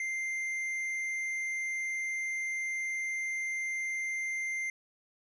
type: tone with tanh clipping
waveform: sine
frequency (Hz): 2093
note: C7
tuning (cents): 0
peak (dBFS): -33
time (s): 0-4.7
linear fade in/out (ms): 2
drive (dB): 7
effects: none